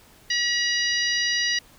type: harmonic tone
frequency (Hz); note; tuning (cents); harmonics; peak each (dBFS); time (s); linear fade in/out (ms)
961; B5; -48; 2 / 3 / 4 / 5 / 6; -25 / -28 / -30 / -27 / -30; 0.3-1.59; 5
effects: pink hiss -53 dBFS RMS until 1.78 s